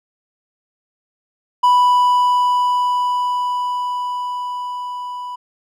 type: tone with level ramp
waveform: triangle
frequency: 987.8 Hz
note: B5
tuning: in tune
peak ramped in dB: -7 to -24 dBFS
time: 1.63-5.36 s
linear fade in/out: 10 ms
effects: none